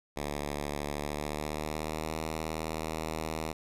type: tone with pitch glide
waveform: 5% pulse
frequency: 73 to 79.15 Hz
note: D2 to D#2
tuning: -10 to +30 cents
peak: -22 dBFS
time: 0.16-3.53 s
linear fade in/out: 10 ms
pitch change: +140 cents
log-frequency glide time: 0.91-2.17 s
effects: resampled to 32000 Hz